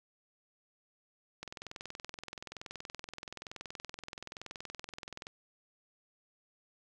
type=click train; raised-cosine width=0.2 ms; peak=-25 dBFS; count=82; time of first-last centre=1.43-5.269 s; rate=21.1 Hz; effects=none